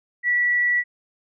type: tone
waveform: sine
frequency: 1948 Hz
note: B6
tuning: 24 cents flat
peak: -17 dBFS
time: 0.23-0.84 s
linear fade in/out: 50 ms
effects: none